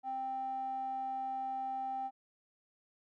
square tone with band-pass filter, 262 Hz, C4, 2 cents sharp, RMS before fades -38 dBFS, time 0.03-2.11 s, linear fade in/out 50 ms, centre 760 Hz, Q 9.9, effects none

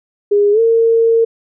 sine tone with pitch glide, 409.3 to 456.8 Hz, G#4 to A#4, -25 to -35 cents, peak -8 dBFS, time 0.31-1.25 s, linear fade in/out 10 ms, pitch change +190 cents, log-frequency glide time 0.52-0.6 s, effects none

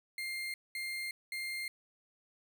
35% pulse tone bursts, 2110 Hz, C7, 14 cents sharp, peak -35 dBFS, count 3, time 0.18-1.68 s, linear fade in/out 2 ms, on 360 ms, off 210 ms, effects none

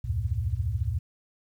sine tone cluster, 68.5 / 82.7 / 96.7 / 114.7 Hz, C#2 / E2 / G2 / A#2, -20 / +6 / -23 / -28 cents, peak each -31 dBFS, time 0.04-0.99 s, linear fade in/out 10 ms, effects 10-bit

